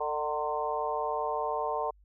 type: harmonic tone with a mistuned harmonic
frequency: 150 Hz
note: D3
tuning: 37 cents sharp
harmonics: 3 / 4 / 5 / 6 / 7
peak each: -35 / -35 / -35 / -35 / -35 dBFS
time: 0-1.91 s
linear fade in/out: 10 ms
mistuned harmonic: 6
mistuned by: +24 cents
effects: added 50 Hz sine -57 dBFS peak until 2.04 s